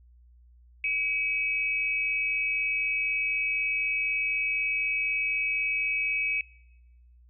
sine tone pair together, 2282 / 2562 Hz, C#7 / E7, +50 / -50 cents, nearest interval major second, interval 200 cents, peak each -28 / -28 dBFS, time 0.84-6.41 s, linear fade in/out 2 ms, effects noise-tail reverb RT60 1.0 s tail -25 dB re dry + added 60 Hz sine -53 dBFS peak until 7.29 s

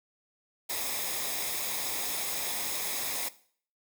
white noise with comb filter, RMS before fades -33 dBFS, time 0.69-3.29 s, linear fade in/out 10 ms, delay 0.68 ms, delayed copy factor -0.55, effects noise-tail reverb RT60 0.5 s tail -17 dB re dry

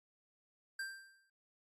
square tone with exponential decay, 1578 Hz, G6, 11 cents sharp, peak -38 dBFS, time 0.79-1.3 s, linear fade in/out 5 ms, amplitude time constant 110 ms, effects low-pass 12000 Hz 12 dB/octave + AAC 48 kbps

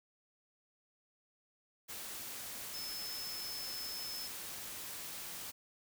sine tone in noise, 5230 Hz, E8, 15 cents flat, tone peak -42 dBFS, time 2.73-4.28 s, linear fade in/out 20 ms, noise white, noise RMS -45 dBFS, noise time 1.88-5.52 s, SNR 0 dB, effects none

